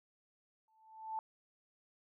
sine tone with exponential growth, 880 Hz, A5, in tune, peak -34 dBFS, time 0.68-1.19 s, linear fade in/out 1 ms, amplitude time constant 110 ms, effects none

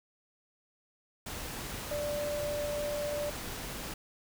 sine tone in noise, 587.3 Hz, D5, in tune, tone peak -32 dBFS, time 1.91-3.3 s, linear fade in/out 5 ms, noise pink, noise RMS -40 dBFS, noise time 1.26-3.94 s, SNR +5 dB, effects none

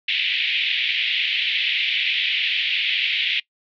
white band-pass noise, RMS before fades -22 dBFS, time 0.08-3.4 s, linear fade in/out 5 ms, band 2100 to 3500 Hz, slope 48 dB/octave, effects noise-tail reverb RT60 0.1 s tail -22 dB re dry

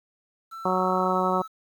triangle tone with pitch glide, 1335 to 1306 Hz, E6 to E6, +22 to -17 cents, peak -34 dBFS, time 0.51-1.48 s, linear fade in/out 20 ms, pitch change -39 cents, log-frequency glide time 0.98-1.17 s
harmonic tone, 185 Hz, F#3, in tune, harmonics 1 / 2 / 3 / 4 / 5 / 6 / 7, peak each -29 / -29 / -29 / -29 / -29 / -29 / -29 dBFS, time 0.65-1.42 s, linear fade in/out 5 ms
effects 9-bit

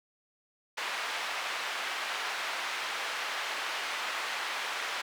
white band-pass noise, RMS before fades -35 dBFS, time 0.77-5.02 s, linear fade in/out 10 ms, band 760 to 2500 Hz, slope 12 dB/octave, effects none

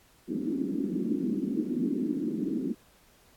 white band-pass noise, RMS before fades -30 dBFS, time 0.27-2.75 s, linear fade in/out 50 ms, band 190 to 340 Hz, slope 48 dB/octave, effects pink hiss -61 dBFS RMS until 3.36 s + AAC 64 kbps

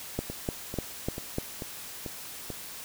two click trains, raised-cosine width 2 ms, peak -22 / -15 dBFS, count 6 / 5, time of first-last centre 0.3-2.503 / 0.19-1.384 s, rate 2.27 / 3.35 Hz, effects white hiss -42 dBFS RMS until 2.84 s

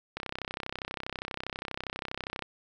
click train, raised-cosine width 0.3 ms, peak -18 dBFS, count 74, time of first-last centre 0.17-2.423 s, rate 32.4 Hz, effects none

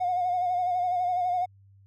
triangle tone with vibrato, 720 Hz, F#5, 47 cents flat, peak -20 dBFS, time 0-1.46 s, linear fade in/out 20 ms, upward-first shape sine, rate 12 Hz, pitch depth 45 cents each way, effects tanh soft clip ceiling -21 dBFS + added 98 Hz sine -53 dBFS peak until 1.86 s

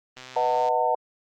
click train, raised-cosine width 0.2 ms, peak -24 dBFS, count 67, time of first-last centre 0.17-0.686 s, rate 128 Hz
sine chord, B dominant seventh, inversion none, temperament equal with one note detuned, 493.9 / 622.3 / 740 / 901.1 Hz, B4 / D#5 / F#5 / A5, 0 / 0 / 0 / +41 cents, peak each -27 / -27 / -25 / -24 dBFS, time 0.36-0.95 s, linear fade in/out 5 ms
effects Opus 32 kbps

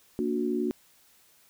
sine chord, Bb augmented, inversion none, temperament just, 233.1 / 291.4 / 364.2 Hz, Bb3 / D4 / F#4, 0 / -13 / -27 cents, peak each -30 / -31 / -29 dBFS, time 0.19-0.71 s, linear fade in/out 0 ms, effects white hiss -61 dBFS RMS until 1.49 s

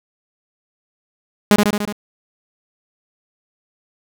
sawtooth tone with echo, 207.1 Hz, G#3, 5 cents flat, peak -4 dBFS, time 1.51-1.56 s, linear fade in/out 0 ms, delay 73 ms, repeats 5, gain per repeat -3 dB, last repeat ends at 1.925 s, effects none

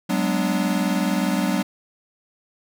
square chord, G# half-diminished seventh, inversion third, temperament equal with one note detuned, 188.45 / 207.7 / 246.9 / 293.7 Hz, F#3 / G#3 / B3 / D4, +32 / 0 / 0 / 0 cents, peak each -24 / -27 / -27 / -27 dBFS, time 0.09-1.63 s, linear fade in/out 10 ms, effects none

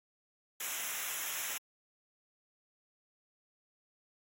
white noise with comb filter, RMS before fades -38 dBFS, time 0.6-1.58 s, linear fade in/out 5 ms, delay 0.22 ms, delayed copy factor -0.85, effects AAC 48 kbps

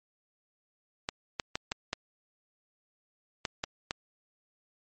clicks, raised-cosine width 0.2 ms, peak -13 dBFS, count 8, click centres 1.089 / 1.398 / 1.555 / 1.719 / 1.931 / 3.452 / 3.639 / 3.909 s, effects MP3 32 kbps

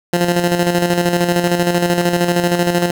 15% pulse tone with tremolo, 174.6 Hz, F3, in tune, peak -5 dBFS, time 0.13-2.91 s, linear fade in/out 5 ms, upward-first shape square, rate 13 Hz, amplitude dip 50%, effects none

